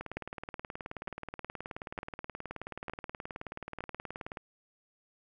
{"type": "two click trains", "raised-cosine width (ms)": 0.5, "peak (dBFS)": [-21, -24], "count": [5, 83], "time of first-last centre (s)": [[0.17, 3.806], [0.01, 4.372]], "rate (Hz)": [1.1, 18.8], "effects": []}